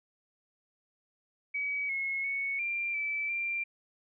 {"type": "tone with pitch steps", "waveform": "sine", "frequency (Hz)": [2273, 2175, 2216, 2377, 2315, 2371], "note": ["C#7", "C#7", "C#7", "D7", "D7", "D7"], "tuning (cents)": [43, -33, -1, 20, -25, 16], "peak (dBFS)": -30, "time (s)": [1.54, 3.64], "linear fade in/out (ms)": 10, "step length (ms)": 350, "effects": []}